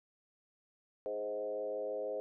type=tone with frequency modulation; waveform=sine; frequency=523.3 Hz; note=C5; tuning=in tune; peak=-35 dBFS; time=1.06-2.2 s; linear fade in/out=0 ms; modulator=106 Hz; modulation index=1.1; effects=none